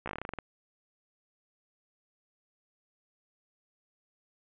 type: slowing click train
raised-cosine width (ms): 0.5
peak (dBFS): -21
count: 12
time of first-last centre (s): 0.06-0.387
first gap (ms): 15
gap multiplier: 1.13
effects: resampled to 8000 Hz + 8-bit